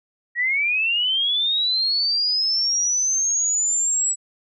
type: linear sweep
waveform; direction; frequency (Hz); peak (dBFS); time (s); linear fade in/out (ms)
sine; up; 1884 to 7860; -18; 0.35-4.16; 50
effects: none